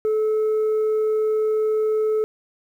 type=tone; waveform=sine; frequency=432.9 Hz; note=A4; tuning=28 cents flat; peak=-15 dBFS; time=0.05-2.24 s; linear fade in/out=0 ms; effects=tanh soft clip ceiling -17 dBFS + 9-bit